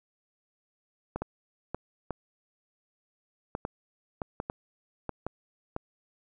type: clicks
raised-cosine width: 1 ms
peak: -18 dBFS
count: 12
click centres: 1.16 / 1.22 / 1.746 / 2.107 / 3.551 / 3.651 / 4.218 / 4.401 / 4.499 / 5.093 / 5.266 / 5.764 s
effects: none